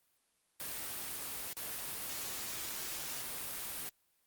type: noise with dropouts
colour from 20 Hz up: white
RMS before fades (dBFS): -41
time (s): 0.6-3.89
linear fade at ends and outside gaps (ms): 0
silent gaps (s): 1.53-1.568
effects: white hiss -75 dBFS RMS until 4.26 s + Opus 32 kbps